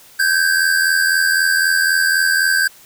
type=tone pair together; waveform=square; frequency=1553.1 / 1637 Hz; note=G6 / G#6; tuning=-17 / -25 cents; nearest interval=minor second; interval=92 cents; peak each=-15 / -19 dBFS; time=0.19-2.68 s; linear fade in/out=10 ms; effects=white hiss -45 dBFS RMS until 2.85 s